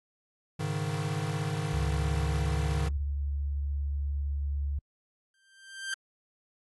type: chord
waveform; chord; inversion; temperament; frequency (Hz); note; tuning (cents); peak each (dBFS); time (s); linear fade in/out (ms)
square; Ab suspended fourth; none; equal; 103.83 / 138.59 / 155.56; Ab2 / Db3 / Eb3; 0 / 0 / 0; -36 / -36 / -33; 0.59-2.89; 10
type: tone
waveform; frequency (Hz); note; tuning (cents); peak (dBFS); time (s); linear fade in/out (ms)
sine; 71; C#2; +42; -28; 1.73-4.79; 5
type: tone with exponential growth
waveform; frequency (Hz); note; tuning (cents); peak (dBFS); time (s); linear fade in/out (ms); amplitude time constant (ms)
sawtooth; 1573; G6; +6; -27; 5.34-5.94; 2; 130
effects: AAC 32 kbps

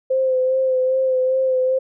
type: tone with vibrato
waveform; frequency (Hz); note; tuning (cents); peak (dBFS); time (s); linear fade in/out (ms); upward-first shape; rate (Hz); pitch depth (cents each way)
sine; 519; C5; -14; -15; 0.1-1.79; 10; sine; 2.5; 25
effects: none

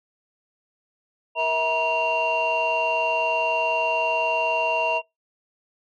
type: tone cluster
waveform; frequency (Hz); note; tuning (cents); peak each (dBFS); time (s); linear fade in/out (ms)
sine; 470.6 / 648 / 954 / 2764; A#4 / E5 / A#5 / F7; +16 / -30 / +40 / -19; -32 / -24 / -23 / -24; 1.35-5.02; 50
effects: noise-tail reverb RT60 0.2 s tail -24 dB re dry + tanh soft clip ceiling -13 dBFS

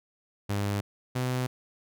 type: tone pair in turn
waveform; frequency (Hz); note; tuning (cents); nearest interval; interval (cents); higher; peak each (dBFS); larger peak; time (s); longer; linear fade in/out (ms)
sawtooth; 101.3 / 126.82; G#2 / B2; -43 / +46; major third; 389; second; -23; neither; 0.49-0.81 / 1.15-1.47; neither; 10
effects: none

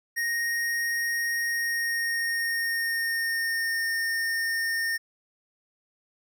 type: tone with pitch glide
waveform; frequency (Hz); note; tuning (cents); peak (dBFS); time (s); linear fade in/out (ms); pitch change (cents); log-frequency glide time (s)
square; 1864.7 to 1825.3; A#6 to A#6; 0 to -37; -26; 0.16-4.98; 20; -37; 1.46-3.87
effects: none

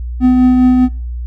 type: tone with tremolo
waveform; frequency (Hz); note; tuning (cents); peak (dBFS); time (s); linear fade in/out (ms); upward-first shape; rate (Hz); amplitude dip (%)
triangle; 252.9; B3; +41; -3; 0.2-0.89; 50; triangle; 4.9; 30
effects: noise-tail reverb RT60 0.5 s tail -23 dB re dry + added 60 Hz sine -19 dBFS peak until 1.26 s

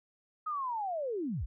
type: linear sweep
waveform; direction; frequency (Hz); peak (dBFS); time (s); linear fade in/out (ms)
sine; down; 1274 to 32.7; -32; 0.46-1.46; 10
effects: none

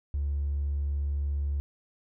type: tone with hard clipping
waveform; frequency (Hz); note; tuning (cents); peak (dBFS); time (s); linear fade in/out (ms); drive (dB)
sine; 71.5; D2; -46; -27; 0.14-1.6; 0; 1
effects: none

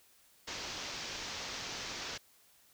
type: low-pass noise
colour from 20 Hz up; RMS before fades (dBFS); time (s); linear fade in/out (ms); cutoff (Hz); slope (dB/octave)
white; -42; 0.47-2.18; 10; 6300; 48
effects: white hiss -65 dBFS RMS until 2.73 s

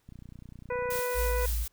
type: click train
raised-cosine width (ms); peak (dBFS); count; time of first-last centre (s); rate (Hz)
5; -34; 28; 0.09-0.99; 30
type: harmonic tone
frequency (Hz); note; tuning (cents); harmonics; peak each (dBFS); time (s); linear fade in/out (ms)
493.9; B4; 0; 1 / 2 / 3 / 4 / 5; -30 / -36 / -40 / -42 / -44; 0.7-1.46; 5
type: noise with tremolo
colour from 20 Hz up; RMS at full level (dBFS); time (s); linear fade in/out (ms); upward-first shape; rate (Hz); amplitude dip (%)
blue; -35; 0.9-1.68; 5; triangle; 3.9; 50
type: tone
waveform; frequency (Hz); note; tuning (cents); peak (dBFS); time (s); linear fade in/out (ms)
sine; 55.9; A1; +28; -27; 1.14-1.67; 50
effects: pink hiss -71 dBFS RMS until 1.72 s

